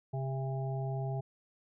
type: harmonic tone with a mistuned harmonic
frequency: 133.3 Hz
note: C3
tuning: 33 cents sharp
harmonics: 1 / 3 / 5 / 6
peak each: -33 / -43 / -43 / -45 dBFS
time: 0.13-1.21 s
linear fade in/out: 10 ms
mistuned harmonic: 6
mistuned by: +23 cents
effects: none